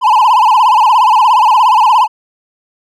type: tone with vibrato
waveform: triangle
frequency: 932.3 Hz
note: A#5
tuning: in tune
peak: -3 dBFS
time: 0.01-2.08 s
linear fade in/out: 50 ms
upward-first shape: sine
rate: 17 Hz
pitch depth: 180 cents each way
effects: none